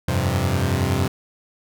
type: chord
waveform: sawtooth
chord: F suspended second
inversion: none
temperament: equal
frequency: 87.31 / 98 / 130.81 Hz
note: F2 / G2 / C3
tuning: 0 / 0 / 0 cents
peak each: -19 dBFS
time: 0.08-1.08 s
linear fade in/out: 5 ms
effects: none